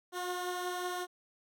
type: beating tone pair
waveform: 15% pulse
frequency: 358.8 / 364.2 Hz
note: F4 / F#4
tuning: +47 / -27 cents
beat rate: 5.4 Hz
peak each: -29 / -37 dBFS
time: 0.12-1.07 s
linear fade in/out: 50 ms
effects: none